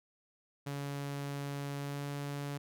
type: tone with pitch glide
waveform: sawtooth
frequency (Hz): 141.5 to 142.73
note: C#3 to D3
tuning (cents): +36 to -49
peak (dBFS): -33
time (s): 0.66-2.58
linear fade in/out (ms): 10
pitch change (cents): +15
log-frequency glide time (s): 1.77-2.05
effects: none